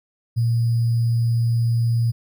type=tone with sample-and-hold; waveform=sine; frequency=116.54 Hz; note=A#2; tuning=in tune; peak=-16 dBFS; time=0.36-2.12 s; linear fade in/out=20 ms; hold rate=4900 Hz; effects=none